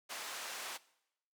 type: band-pass noise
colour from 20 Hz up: pink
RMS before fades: -44 dBFS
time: 0.09-0.78 s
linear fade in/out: 20 ms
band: 810 to 11000 Hz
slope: 12 dB/octave
effects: noise-tail reverb RT60 0.8 s tail -20 dB re dry